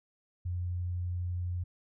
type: tone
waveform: sine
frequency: 88.8 Hz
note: F2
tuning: 29 cents sharp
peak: -31 dBFS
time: 0.45-1.64 s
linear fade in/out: 10 ms
effects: none